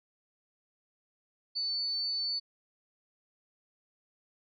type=tone; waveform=sine; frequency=4498 Hz; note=C#8; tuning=24 cents sharp; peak=-30 dBFS; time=1.55-2.4 s; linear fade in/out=20 ms; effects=none